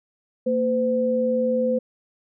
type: tone pair together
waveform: sine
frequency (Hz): 229.8 / 510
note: A#3 / C5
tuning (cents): -25 / -44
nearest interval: octave + major second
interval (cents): 1381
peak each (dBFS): -24 / -20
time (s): 0.46-1.79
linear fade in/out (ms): 10
effects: none